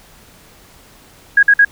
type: tone bursts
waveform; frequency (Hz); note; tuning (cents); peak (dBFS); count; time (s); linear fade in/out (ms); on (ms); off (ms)
sine; 1646; G#6; -16; -5; 3; 1.37-1.649; 5; 59; 51
effects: pink hiss -45 dBFS RMS until 1.71 s